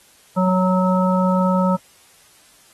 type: harmonic tone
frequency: 185 Hz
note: F#3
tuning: in tune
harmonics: 1 / 3 / 5 / 7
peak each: -16 / -21 / -23 / -24 dBFS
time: 0.36-1.77 s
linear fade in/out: 20 ms
effects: white hiss -52 dBFS RMS until 2.73 s + AAC 32 kbps